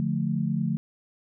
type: chord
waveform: sine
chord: D minor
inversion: none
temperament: just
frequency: 146.83 / 176.2 / 220.2 Hz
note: D3 / F3 / A3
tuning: 0 / +16 / +2 cents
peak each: -28 dBFS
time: 0-0.77 s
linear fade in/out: 0 ms
effects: none